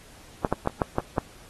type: clicks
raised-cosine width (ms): 1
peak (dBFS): -8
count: 6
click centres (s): 0.448 / 0.526 / 0.674 / 0.818 / 0.984 / 1.182
effects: pink hiss -51 dBFS RMS until 1.49 s + AAC 32 kbps